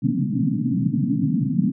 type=band-pass noise; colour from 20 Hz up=white; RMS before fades=-21 dBFS; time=0.02-1.72 s; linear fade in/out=20 ms; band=120 to 280 Hz; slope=96 dB/octave; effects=none